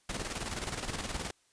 pink noise with tremolo, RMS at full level -35 dBFS, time 0.09-1.31 s, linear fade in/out 5 ms, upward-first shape square, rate 19 Hz, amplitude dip 55%, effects white hiss -69 dBFS RMS until 1.52 s + resampled to 22050 Hz

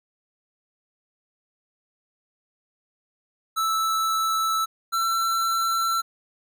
square tone pair in turn, 1315 / 1345 Hz, E6 / E6, -5 / +34 cents, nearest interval unison, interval 39 cents, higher second, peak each -22 dBFS, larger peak neither, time 3.56-4.66 / 4.92-6.02 s, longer neither, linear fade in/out 20 ms, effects none

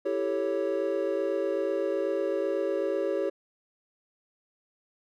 triangle chord, A dominant seventh, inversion second, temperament equal, 329.6 / 392 / 440 / 554.4 Hz, E4 / G4 / A4 / C#5, 0 / 0 / 0 / 0 cents, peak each -32 / -28 / -32 / -28 dBFS, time 0.05-3.3 s, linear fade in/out 10 ms, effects none

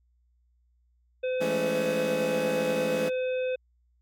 harmonic tone, 510 Hz, C5, 44 cents flat, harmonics 1 / 3 / 5 / 7, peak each -26 / -44 / -39 / -49 dBFS, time 1.23-3.56 s, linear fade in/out 10 ms
20% pulse chord, A major seventh, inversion second, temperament equal with one note detuned, 167.11 / 207.7 / 220 / 277.2 Hz, E3 / G#3 / A3 / C#4, +24 / 0 / 0 / 0 cents, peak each -30 dBFS, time 1.4-3.1 s, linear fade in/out 20 ms
effects added 60 Hz sine -64 dBFS peak until 4.01 s

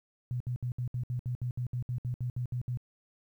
sine tone bursts, 123.47 Hz, B2, in tune, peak -30 dBFS, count 16, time 0.31-2.773 s, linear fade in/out 0 ms, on 93 ms, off 65 ms, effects 11-bit

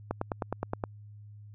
click train, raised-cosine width 1 ms, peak -16 dBFS, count 8, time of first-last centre 0.11-0.838 s, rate 9.61 Hz, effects added 104 Hz sine -46 dBFS peak until 1.54 s

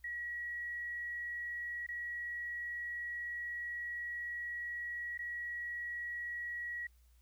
sine tone with dropouts, 1917 Hz, A#6, 48 cents sharp, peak -38 dBFS, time 0.04-6.87 s, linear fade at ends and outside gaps 5 ms, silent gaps 1.866-1.887 / 5.177-5.19 s, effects added 60 Hz sine -62 dBFS peak until 7.21 s + white hiss -75 dBFS RMS until 7.21 s

